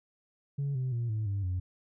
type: tone with pitch steps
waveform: sine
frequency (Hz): 140.6 / 128.93 / 118.23 / 108.42 / 99.42 / 91.17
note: C#3 / C3 / A#2 / A2 / G2 / F#2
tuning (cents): +25 / -25 / +25 / -25 / +25 / -25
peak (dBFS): -27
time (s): 0.58-1.6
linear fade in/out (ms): 10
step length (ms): 170
effects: tanh soft clip ceiling -27 dBFS